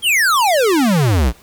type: exponential sweep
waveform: square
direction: down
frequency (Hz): 3322 to 53.3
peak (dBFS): -12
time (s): 0.02-1.33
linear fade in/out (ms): 50
effects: pink hiss -47 dBFS RMS until 1.42 s